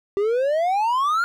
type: exponential sweep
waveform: triangle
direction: up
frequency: 390 to 1434 Hz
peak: -16 dBFS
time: 0.17-1.24 s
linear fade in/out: 0 ms
effects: none